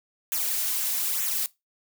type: noise with flanger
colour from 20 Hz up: blue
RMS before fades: -27 dBFS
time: 0.32-1.46 s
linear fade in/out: 0 ms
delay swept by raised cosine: 0.2 to 4.6 ms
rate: 1.1 Hz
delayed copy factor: -0.75
effects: noise-tail reverb RT60 0.2 s tail -20 dB re dry